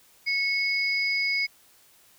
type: tone pair together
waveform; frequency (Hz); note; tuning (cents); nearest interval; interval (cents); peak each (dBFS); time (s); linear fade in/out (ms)
sine; 2200 / 4939; C#7 / D#8; -14 / -14; octave + major second; 1400; -24 / -29; 0.26-1.47; 20
effects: white hiss -58 dBFS RMS until 2.18 s